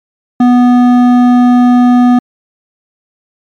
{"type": "tone with hard clipping", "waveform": "sine", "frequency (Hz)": 246, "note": "B3", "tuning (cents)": -7, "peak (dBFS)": -5, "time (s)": [0.4, 2.19], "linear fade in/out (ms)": 5, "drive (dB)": 10, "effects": ["MP3 96 kbps"]}